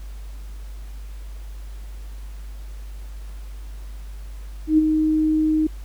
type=tone with ADSR envelope; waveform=sine; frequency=311.1 Hz; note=D#4; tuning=in tune; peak=-10 dBFS; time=4.67-5.67 s; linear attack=110 ms; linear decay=23 ms; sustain=-6 dB; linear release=5 ms; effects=added 50 Hz sine -32 dBFS peak until 5.84 s + pink hiss -51 dBFS RMS until 5.84 s